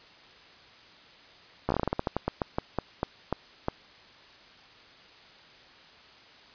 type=slowing click train; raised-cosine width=1 ms; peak=-12 dBFS; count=19; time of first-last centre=1.69-3.684 s; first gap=14 ms; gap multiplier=1.21; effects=white hiss -53 dBFS RMS until 6.54 s + resampled to 11025 Hz